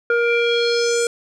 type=tone with low-pass filter sweep; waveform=square; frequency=471.3 Hz; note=A#4; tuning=19 cents sharp; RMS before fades=-18 dBFS; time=0.1-1.07 s; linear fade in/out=2 ms; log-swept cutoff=1600 to 8400 Hz; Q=3.9; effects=none